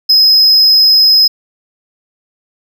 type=tone; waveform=triangle; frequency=5090 Hz; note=D#8; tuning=39 cents sharp; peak=-3 dBFS; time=0.09-1.28 s; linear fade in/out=10 ms; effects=none